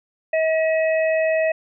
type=harmonic tone; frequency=639 Hz; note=D#5; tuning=46 cents sharp; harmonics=1 / 3 / 4; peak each=-17 / -27 / -29 dBFS; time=0.33-1.52 s; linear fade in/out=5 ms; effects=none